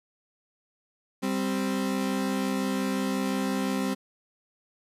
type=tone pair together; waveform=35% pulse; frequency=196.3 / 262 Hz; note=G3 / C4; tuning=+3 / +2 cents; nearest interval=perfect fourth; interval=499 cents; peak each=-27 dBFS; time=1.22-3.95 s; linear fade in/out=20 ms; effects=resampled to 32000 Hz + 10-bit